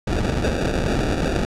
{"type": "noise with sample-and-hold", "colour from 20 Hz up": "pink", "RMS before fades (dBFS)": -21, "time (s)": [0.07, 1.45], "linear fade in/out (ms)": 2, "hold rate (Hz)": 1050, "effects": ["low-pass 7000 Hz 12 dB/octave"]}